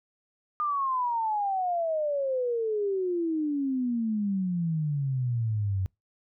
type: exponential sweep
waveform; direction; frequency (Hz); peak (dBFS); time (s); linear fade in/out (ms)
sine; down; 1219 to 92.5; -25; 0.6-5.86; 0
effects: noise-tail reverb RT60 0.2 s tail -26 dB re dry